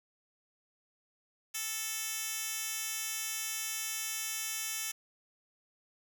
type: tone with high-pass filter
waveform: 10% pulse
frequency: 440 Hz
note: A4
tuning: in tune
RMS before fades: -37 dBFS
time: 1.54-4.92 s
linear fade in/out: 10 ms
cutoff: 4300 Hz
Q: 0.66
effects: 10-bit